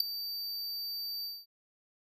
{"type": "tone with ADSR envelope", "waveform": "square", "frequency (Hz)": 4633, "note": "D8", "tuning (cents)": -24, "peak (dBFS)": -19, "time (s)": [0, 1.46], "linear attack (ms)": 5, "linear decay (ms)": 4, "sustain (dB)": -17, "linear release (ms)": 220, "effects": []}